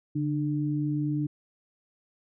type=tone pair together; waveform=sine; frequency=144.8 / 299.3 Hz; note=D3 / D4; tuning=-24 / +33 cents; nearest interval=octave + minor second; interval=1257 cents; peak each=-28 dBFS; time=0.15-1.27 s; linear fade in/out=10 ms; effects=none